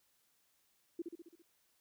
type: tone with echo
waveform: sine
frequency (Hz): 337.9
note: E4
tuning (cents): +43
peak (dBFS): -36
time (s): 0.99-1.02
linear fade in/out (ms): 5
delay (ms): 67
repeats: 6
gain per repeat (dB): -4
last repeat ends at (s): 1.422
effects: white hiss -75 dBFS RMS until 1.8 s

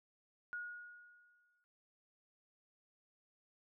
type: tone with exponential decay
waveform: sine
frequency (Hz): 1444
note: F#6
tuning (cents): -43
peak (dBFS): -39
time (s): 0.53-1.64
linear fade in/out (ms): 0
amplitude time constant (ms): 240
effects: none

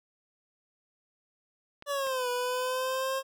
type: clicks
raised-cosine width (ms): 0.3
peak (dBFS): -29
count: 2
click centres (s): 1.824 / 2.07
type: exponential two-way sweep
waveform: 25% pulse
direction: down then up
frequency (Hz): 579 to 490 to 537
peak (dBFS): -25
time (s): 1.86-3.23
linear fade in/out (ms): 50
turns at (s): 2.29
effects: none

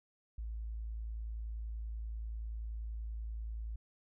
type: tone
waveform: sine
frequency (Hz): 55.2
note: A1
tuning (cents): +6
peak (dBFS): -38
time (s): 0.38-3.76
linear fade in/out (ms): 5
effects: none

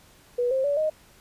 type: tone with pitch steps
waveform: sine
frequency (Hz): 487.4 / 528.5 / 573 / 621.2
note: B4 / C5 / D5 / D#5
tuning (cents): -23 / +17 / -43 / -3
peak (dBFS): -21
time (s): 0.38-0.9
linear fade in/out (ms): 10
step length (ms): 130
effects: pink hiss -55 dBFS RMS until 1.2 s + resampled to 32000 Hz

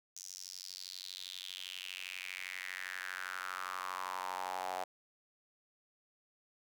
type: tone with high-pass filter sweep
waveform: sawtooth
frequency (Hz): 92.5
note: F#2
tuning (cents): 0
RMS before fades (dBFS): -43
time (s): 0.16-4.84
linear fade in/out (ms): 5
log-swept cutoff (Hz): 6200 to 720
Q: 4.6
effects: none

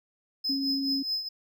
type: tone with tremolo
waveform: triangle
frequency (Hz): 5100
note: D#8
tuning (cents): +42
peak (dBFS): -24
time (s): 0.44-1.29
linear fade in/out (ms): 10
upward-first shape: triangle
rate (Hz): 4.7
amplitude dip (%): 75
type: tone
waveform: sine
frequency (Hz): 272.3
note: C#4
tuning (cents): -31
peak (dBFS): -28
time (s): 0.49-1.03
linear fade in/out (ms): 10
effects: none

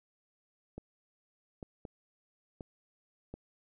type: clicks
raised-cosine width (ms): 2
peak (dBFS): -29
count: 5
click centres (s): 0.78 / 1.628 / 1.852 / 2.608 / 3.34
effects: none

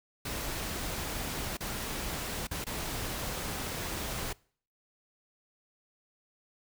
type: noise with dropouts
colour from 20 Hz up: pink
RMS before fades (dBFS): -36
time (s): 0.25-4.33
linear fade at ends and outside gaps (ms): 5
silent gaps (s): 1.571-1.605 / 2.471-2.511 / 2.643-2.666
effects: noise-tail reverb RT60 0.5 s tail -24 dB re dry

